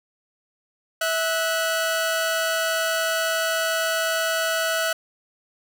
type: tone pair together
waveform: sawtooth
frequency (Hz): 651.6 / 1481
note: E5 / F#6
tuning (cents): -20 / +1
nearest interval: octave + major second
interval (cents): 1421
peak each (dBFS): -20 / -21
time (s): 1.01-4.93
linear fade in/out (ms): 5
effects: none